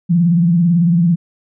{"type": "tone with vibrato", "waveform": "sine", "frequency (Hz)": 171.2, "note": "F3", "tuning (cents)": -34, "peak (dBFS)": -9, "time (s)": [0.09, 1.16], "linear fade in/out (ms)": 20, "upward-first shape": "sine", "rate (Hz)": 18, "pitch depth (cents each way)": 90, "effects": []}